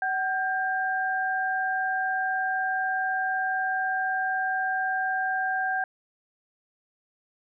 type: tone pair together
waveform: sine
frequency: 754 / 1593.7 Hz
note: F#5 / G6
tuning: +32 / +28 cents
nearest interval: octave + minor second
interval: 1296 cents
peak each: -27 dBFS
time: 0.02-5.84 s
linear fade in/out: 2 ms
effects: none